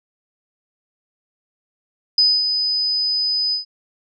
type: tone with ADSR envelope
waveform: sine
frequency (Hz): 5000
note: D#8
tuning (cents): +8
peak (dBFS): -10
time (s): 2.18-3.65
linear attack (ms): 3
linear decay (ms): 240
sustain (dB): -7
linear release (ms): 120
effects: none